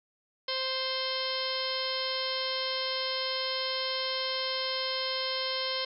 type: harmonic tone with a mistuned harmonic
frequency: 523.3 Hz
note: C5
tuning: in tune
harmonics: 1 / 2 / 3 / 4 / 5 / 6 / 7 / 8 / 9 / 10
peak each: -36 / -39 / -43 / -40 / -46 / -36 / -42 / -36 / -43 / -38 dBFS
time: 0.48-5.85 s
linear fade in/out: 5 ms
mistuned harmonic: 9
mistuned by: -16 cents
effects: none